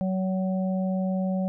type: harmonic tone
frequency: 187.8 Hz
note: F#3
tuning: 26 cents sharp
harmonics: 1 / 3 / 4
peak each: -24 / -32 / -38 dBFS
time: 0.01-1.48 s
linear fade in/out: 0 ms
effects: none

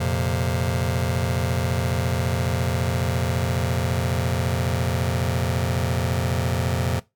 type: chord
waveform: sawtooth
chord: F suspended fourth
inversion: none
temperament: just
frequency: 87.31 / 116.41 / 130.96 Hz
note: F2 / Bb2 / C3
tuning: 0 / -2 / +2 cents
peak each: -20 / -22 / -22 dBFS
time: 0-7 s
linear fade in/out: 10 ms
effects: noise-tail reverb RT60 0.2 s tail -19 dB re dry

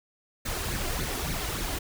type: noise with flanger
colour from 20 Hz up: pink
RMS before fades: -31 dBFS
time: 0.45-1.79 s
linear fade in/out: 10 ms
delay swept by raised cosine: 0.46 to 2.96 ms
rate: 3.5 Hz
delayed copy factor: +0.6
effects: none

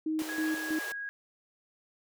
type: tone with tremolo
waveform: sine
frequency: 313.7 Hz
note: D#4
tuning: 14 cents sharp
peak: -28 dBFS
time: 0.06-0.79 s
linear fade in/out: 5 ms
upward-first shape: square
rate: 3.1 Hz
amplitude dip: 70%
type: high-pass noise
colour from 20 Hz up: pink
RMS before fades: -42 dBFS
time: 0.19-0.92 s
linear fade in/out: 0 ms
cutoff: 350 Hz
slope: 96 dB/octave
type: tone with pitch glide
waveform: sine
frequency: 1660 to 1646.6 Hz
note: G#6 to G#6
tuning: -1 to -15 cents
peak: -35 dBFS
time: 0.29-1.09 s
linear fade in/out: 0 ms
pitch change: -14 cents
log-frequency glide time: 0.52-0.95 s
effects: none

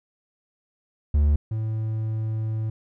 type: tone pair in turn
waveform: triangle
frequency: 73.42 / 110.01 Hz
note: D2 / A2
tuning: 0 / 0 cents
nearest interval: perfect fifth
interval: 700 cents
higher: second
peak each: -14 / -22 dBFS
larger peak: first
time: 1.14-1.36 / 1.51-2.7 s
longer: second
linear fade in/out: 5 ms
effects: none

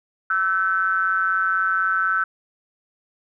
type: ring-modulated tone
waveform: triangle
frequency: 92 Hz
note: F#2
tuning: 9 cents flat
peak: -13 dBFS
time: 0.3-2.24 s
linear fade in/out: 5 ms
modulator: 1420 Hz
effects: none

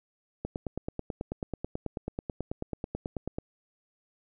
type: click train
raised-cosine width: 2 ms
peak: -19 dBFS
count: 28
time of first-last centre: 0.45-3.385 s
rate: 9.2 Hz
effects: none

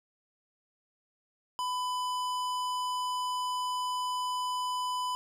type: tone with hard clipping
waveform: sine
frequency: 1000 Hz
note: B5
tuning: 21 cents sharp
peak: -32 dBFS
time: 1.59-5.15 s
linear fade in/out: 0 ms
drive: 16 dB
effects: none

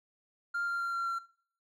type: tone with pitch steps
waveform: triangle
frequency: 1396.9 / 1388.9 / 1380.9 / 1372.9 / 1365 Hz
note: F6 / F6 / F6 / F6 / F6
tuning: 0 / -10 / -20 / -30 / -40 cents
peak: -28 dBFS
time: 0.54-1.19 s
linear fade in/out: 10 ms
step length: 130 ms
effects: noise-tail reverb RT60 0.5 s tail -20 dB re dry + tanh soft clip ceiling -25 dBFS

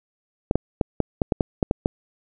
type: clicks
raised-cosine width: 2 ms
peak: -5 dBFS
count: 10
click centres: 0.511 / 0.556 / 0.812 / 1.003 / 1.218 / 1.322 / 1.408 / 1.628 / 1.711 / 1.859 s
effects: none

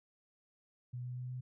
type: tone with pitch steps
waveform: sine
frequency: 123.47 / 124.47 / 125.48 / 126.5 Hz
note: B2 / B2 / B2 / B2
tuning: 0 / +14 / +28 / +42 cents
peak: -39 dBFS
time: 0.93-1.41 s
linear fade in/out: 10 ms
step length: 120 ms
effects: none

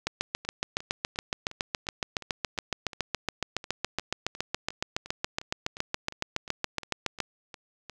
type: two click trains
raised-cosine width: 0.2 ms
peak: -24 / -10 dBFS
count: 22 / 52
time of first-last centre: 0.45-7.897 / 0.07-7.203 s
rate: 2.82 / 7.15 Hz
effects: none

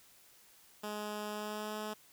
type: tone with pitch glide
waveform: 10% pulse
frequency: 210 to 213.3 Hz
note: G#3 to G#3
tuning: +19 to +46 cents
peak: -30 dBFS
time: 0.83-1.94 s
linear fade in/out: 10 ms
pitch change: +27 cents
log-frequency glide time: 1.31-1.76 s
effects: white hiss -62 dBFS RMS until 2.12 s

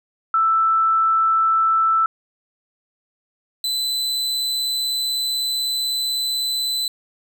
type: tone pair in turn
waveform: sine / 40% pulse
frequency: 1323 / 4016 Hz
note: E6 / B7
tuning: +6 / +28 cents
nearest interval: octave + perfect fifth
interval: 1922 cents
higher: second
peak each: -14 / -19 dBFS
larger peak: first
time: 0.34-2.06 / 3.64-6.88 s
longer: second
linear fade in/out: 2 ms
effects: none

